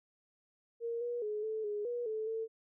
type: tone with pitch steps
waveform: sine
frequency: 465.8 / 480.3 / 422.7 / 437.4 / 415.7 / 481.7 / 435.9 / 447.2 Hz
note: A#4 / B4 / G#4 / A4 / G#4 / B4 / A4 / A4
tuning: -1 / -48 / +31 / -10 / +2 / -43 / -16 / +28 cents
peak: -34 dBFS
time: 0.8-2.48 s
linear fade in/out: 50 ms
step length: 210 ms
effects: none